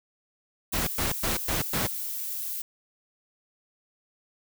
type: noise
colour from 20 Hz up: violet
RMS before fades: -33 dBFS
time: 0.72-2.62 s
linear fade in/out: 5 ms
type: noise bursts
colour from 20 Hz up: pink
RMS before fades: -28 dBFS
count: 5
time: 0.73-1.87 s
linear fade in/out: 5 ms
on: 140 ms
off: 110 ms
effects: none